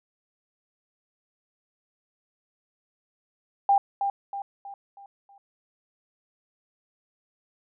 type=tone with echo; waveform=sine; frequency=797 Hz; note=G5; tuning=28 cents sharp; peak=-16 dBFS; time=3.69-3.78 s; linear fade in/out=2 ms; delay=320 ms; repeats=5; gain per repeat=-7 dB; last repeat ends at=5.38 s; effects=none